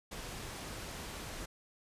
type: low-pass noise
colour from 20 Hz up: pink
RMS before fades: -44 dBFS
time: 0.11-1.46 s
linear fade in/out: 10 ms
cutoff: 11000 Hz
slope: 12 dB/octave
effects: resampled to 32000 Hz